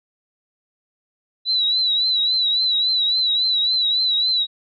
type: tone with vibrato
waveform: sine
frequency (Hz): 3951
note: B7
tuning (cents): 0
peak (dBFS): -16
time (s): 1.45-4.47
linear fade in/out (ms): 50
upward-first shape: triangle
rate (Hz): 3.6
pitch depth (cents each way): 77
effects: none